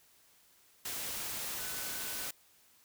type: tone in noise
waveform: sine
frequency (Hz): 1500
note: F#6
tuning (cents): +23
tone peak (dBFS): -50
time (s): 1.58-2.26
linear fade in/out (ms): 5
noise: white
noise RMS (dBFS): -39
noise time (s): 0.85-2.31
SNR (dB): -14
effects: white hiss -65 dBFS RMS until 2.84 s